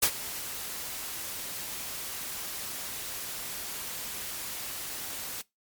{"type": "noise with ADSR envelope", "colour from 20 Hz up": "white", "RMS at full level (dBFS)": -21, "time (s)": [0.02, 5.42], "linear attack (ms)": 11, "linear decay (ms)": 69, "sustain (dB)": -16, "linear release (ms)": 10, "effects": ["noise-tail reverb RT60 0.2 s tail -23 dB re dry", "MP3 96 kbps"]}